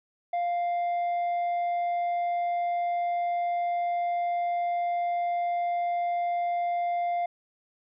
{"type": "tone with tanh clipping", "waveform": "sine", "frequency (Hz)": 698.5, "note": "F5", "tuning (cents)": 0, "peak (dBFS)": -26, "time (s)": [0.33, 7.26], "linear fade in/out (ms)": 5, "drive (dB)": 4, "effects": []}